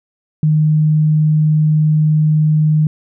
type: tone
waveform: sine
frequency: 153.9 Hz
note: D#3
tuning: 19 cents flat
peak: -9 dBFS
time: 0.43-2.87 s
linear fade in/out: 2 ms
effects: none